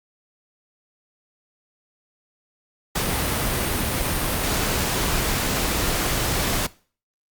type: noise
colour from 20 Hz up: pink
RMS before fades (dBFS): -23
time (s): 2.95-6.67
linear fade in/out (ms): 10
effects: noise-tail reverb RT60 0.4 s tail -20 dB re dry + Opus 48 kbps